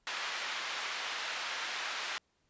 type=band-pass noise; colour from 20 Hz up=pink; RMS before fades=-38 dBFS; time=0.07-2.18 s; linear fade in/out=0 ms; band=1200 to 4200 Hz; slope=12 dB/octave; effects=pink hiss -75 dBFS RMS until 2.49 s + resampled to 16000 Hz